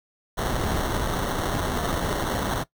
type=noise with sample-and-hold; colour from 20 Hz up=pink; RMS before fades=-26 dBFS; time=0.37-2.64 s; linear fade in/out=20 ms; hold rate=2450 Hz; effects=noise-tail reverb RT60 0.1 s tail -18 dB re dry

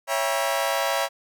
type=chord; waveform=sawtooth; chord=C# diminished seventh; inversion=none; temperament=just; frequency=554.4 / 665.2 / 798.3 / 957.9 Hz; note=C#5 / E5 / G5 / Bb5; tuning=0 / +16 / +31 / +47 cents; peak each=-23 / -23 / -26 / -25 dBFS; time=0.07-1.09 s; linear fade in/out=50 ms; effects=none

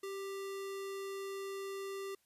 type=tone with sample-and-hold; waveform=sine; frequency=390.8 Hz; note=G4; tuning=5 cents flat; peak=-39 dBFS; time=0.03-2.15 s; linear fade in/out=5 ms; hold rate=1575 Hz; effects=white hiss -75 dBFS RMS until 2.25 s + resampled to 32000 Hz

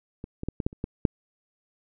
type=clicks; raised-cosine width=3 ms; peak=-23 / -20 / -15 / -16 / -11 / -30 / -16 / -6 dBFS; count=8; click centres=0.241 / 0.434 / 0.486 / 0.602 / 0.665 / 0.729 / 0.841 / 1.052 s; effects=none

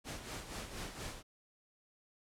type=noise with tremolo; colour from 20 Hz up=pink; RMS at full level=-42 dBFS; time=0.04-1.23 s; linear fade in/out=50 ms; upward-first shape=sine; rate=4.2 Hz; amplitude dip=60%; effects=low-pass 10000 Hz 12 dB/octave

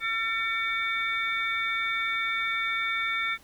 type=tone cluster; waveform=sine; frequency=1361 / 1795 / 2254 / 3574 Hz; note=F6 / A6 / C#7 / A7; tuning=-45 / +34 / +28 / +26 cents; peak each=-32 / -34 / -28 / -36 dBFS; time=0-3.38 s; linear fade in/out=50 ms; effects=pink hiss -56 dBFS RMS until 3.43 s

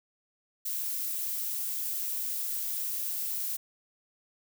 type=noise; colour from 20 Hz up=violet; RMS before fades=-33 dBFS; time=0.65-3.57 s; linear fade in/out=10 ms; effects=none

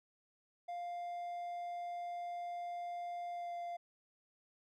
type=tone with pitch glide; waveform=triangle; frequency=700 to 694.8 Hz; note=F5 to F5; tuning=+4 to -9 cents; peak=-38 dBFS; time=0.68-3.77 s; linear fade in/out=10 ms; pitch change=-13 cents; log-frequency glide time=3.32-3.53 s; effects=none

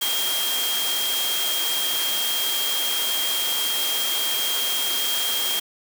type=tone in noise; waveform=sine; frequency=3224 Hz; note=G7; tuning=48 cents sharp; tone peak=-24 dBFS; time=0.01-5.6 s; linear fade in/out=10 ms; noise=white; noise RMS=-26 dBFS; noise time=0.01-5.6 s; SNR=-1 dB; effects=high-pass 300 Hz 12 dB/octave

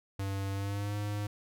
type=tone with pitch glide; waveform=square; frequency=98 to 103.47 Hz; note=G2 to G#2; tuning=0 to -6 cents; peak=-33 dBFS; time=0.19-1.27 s; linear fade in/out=5 ms; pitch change=+94 cents; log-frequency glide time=0.52-0.96 s; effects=none

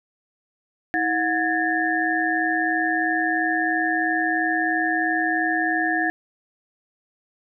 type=tone cluster; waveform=sine; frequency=321.3 / 726 / 1671 / 1794 Hz; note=E4 / F#5 / G#6 / A6; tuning=-44 / -33 / +10 / +33 cents; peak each=-25 dBFS; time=0.94-6.1 s; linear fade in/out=0 ms; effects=none

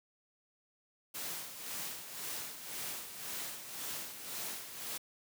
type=noise with tremolo; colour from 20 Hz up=white; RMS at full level=-40 dBFS; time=1.14-4.98 s; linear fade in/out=10 ms; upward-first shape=sine; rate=1.9 Hz; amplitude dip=60%; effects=high-pass 100 Hz 12 dB/octave

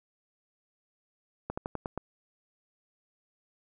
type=slowing click train; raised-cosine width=1 ms; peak=-19 dBFS; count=6; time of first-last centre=1.5-1.976 s; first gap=75 ms; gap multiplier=1.12; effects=none

